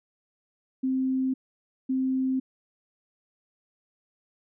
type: tone pair in turn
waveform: sine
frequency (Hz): 261.6 / 261.6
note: C4 / C4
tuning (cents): 0 / 0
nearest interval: unison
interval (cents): 0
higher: neither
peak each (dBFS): -23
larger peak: neither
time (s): 0.83-1.34 / 1.89-2.4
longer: neither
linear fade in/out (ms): 10
effects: none